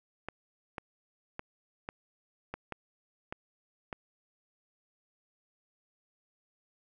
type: clicks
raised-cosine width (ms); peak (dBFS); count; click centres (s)
0.5; -22; 8; 0.286 / 0.782 / 1.394 / 1.889 / 2.54 / 2.723 / 3.325 / 3.928
effects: none